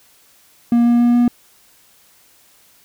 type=tone with pitch steps; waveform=triangle; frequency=236.7 / 238.2 / 239.7 / 241.3 Hz; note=A#3 / A#3 / A#3 / B3; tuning=+27 / +38 / +48 / -40 cents; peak=-8 dBFS; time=0.72-1.28 s; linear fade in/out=2 ms; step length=140 ms; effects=white hiss -52 dBFS RMS until 2.84 s